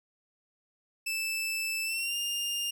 sawtooth tone with pitch glide, 2637 to 2810 Hz, E7 to F7, 0 to +10 cents, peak -27 dBFS, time 1.06-2.71 s, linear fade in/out 10 ms, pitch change +110 cents, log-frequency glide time 1.84-2.16 s, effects none

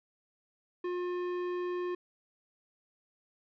triangle tone with tanh clipping, 356.8 Hz, F4, 37 cents sharp, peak -34 dBFS, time 0.84-1.95 s, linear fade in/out 5 ms, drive 18 dB, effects none

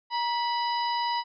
harmonic tone with a mistuned harmonic, 987.8 Hz, B5, in tune, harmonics 1 / 2 / 3 / 4 / 5, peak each -26 / -37 / -38 / -39 / -36 dBFS, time 0.1-1.24 s, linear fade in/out 50 ms, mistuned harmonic 1, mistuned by -70 cents, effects none

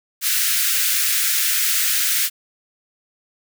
white high-pass noise, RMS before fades -19 dBFS, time 0.21-2.3 s, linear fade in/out 50 ms, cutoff 1400 Hz, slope 48 dB/octave, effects none

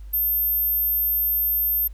sine tone, 13290 Hz, G#9, in tune, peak -19 dBFS, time 0.13-1.88 s, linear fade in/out 10 ms, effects added 50 Hz sine -35 dBFS peak until 1.93 s + pink hiss -61 dBFS RMS until 1.93 s

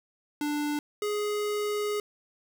square tone pair in turn, 294.9 / 417.1 Hz, D4 / G#4, +7 / +7 cents, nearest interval tritone, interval 600 cents, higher second, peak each -28 dBFS, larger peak neither, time 0.41-0.79 / 1.02-2 s, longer second, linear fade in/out 2 ms, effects 11-bit

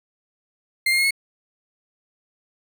35% pulse tone with pitch steps, 2099 / 2127 / 2156 / 2184 Hz, C7 / C7 / C#7 / C#7, +5 / +28 / -49 / -26 cents, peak -15 dBFS, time 0.86-1.108 s, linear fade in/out 5 ms, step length 62 ms, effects none

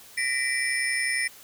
sine tone cluster, 1866 / 1997 / 2343 / 5290 / 9520 Hz, A#6 / B6 / D7 / E8 / D9, +1 / +19 / -5 / +5 / +22 cents, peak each -30 / -28 / -30 / -34 / -32 dBFS, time 0.17-1.28 s, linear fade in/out 10 ms, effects white hiss -49 dBFS RMS until 1.43 s

